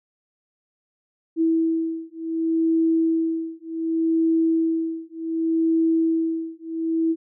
sine beating tone pair, 325.9 / 326.57 Hz, E4 / E4, -20 / -16 cents, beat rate 0.67 Hz, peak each -22 dBFS, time 1.36-7.16 s, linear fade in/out 50 ms, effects none

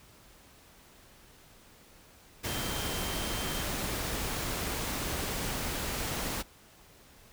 sine tone in noise, 3145 Hz, G7, 5 cents sharp, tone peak -42 dBFS, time 2.46-3.64 s, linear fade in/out 20 ms, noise pink, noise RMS -34 dBFS, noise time 2.43-6.43 s, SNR -11 dB, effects pink hiss -57 dBFS RMS until 7.32 s

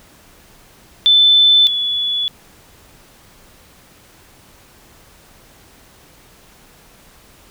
sine tone pair in turn, 3520 / 3422 Hz, A7 / A7, 0 / -49 cents, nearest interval unison, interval 49 cents, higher first, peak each -7 / -16 dBFS, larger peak first, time 1.06-1.67 / 1.67-2.28 s, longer neither, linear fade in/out 0 ms, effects pink hiss -47 dBFS RMS until 7.5 s

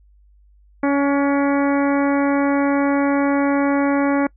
harmonic tone with a mistuned harmonic, 281.1 Hz, C#4, 24 cents sharp, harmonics 1 / 2 / 3 / 4 / 5 / 6 / 7 / 8, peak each -16 / -22 / -26 / -28 / -30 / -32 / -33 / -34 dBFS, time 0.83-4.27 s, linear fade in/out 5 ms, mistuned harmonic 5, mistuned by +19 cents, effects noise-tail reverb RT60 0.1 s tail -24 dB re dry + added 50 Hz sine -49 dBFS peak until 4.36 s

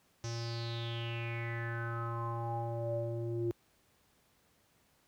square tone with low-pass filter sweep, 116.54 Hz, A#2, in tune, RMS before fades -37 dBFS, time 0.24-3.51 s, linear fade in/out 0 ms, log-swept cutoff 5900 to 360 Hz, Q 7.3, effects pink hiss -70 dBFS RMS until 5.07 s + high-pass 60 Hz 12 dB/octave

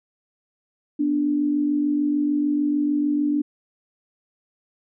sine tone pair together, 246.7 / 293.4 Hz, B3 / D4, -2 / -2 cents, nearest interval minor third, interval 300 cents, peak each -27 / -19 dBFS, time 0.99-3.42 s, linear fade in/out 10 ms, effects none

